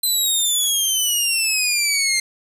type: exponential sweep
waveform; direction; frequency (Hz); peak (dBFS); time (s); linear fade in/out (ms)
15% pulse; down; 4075 to 2095; -10; 0.03-2.2; 5
effects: resampled to 32000 Hz + 7-bit